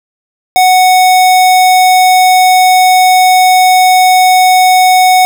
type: tone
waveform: square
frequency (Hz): 740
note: F#5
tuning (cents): 0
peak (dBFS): -4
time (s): 0.56-5.25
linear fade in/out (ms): 0
effects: none